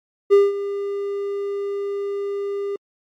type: tone with ADSR envelope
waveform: triangle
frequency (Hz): 401.2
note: G4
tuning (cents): +40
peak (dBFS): -6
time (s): 0.3-2.76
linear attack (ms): 31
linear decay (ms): 190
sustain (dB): -15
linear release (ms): 3
effects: AAC 64 kbps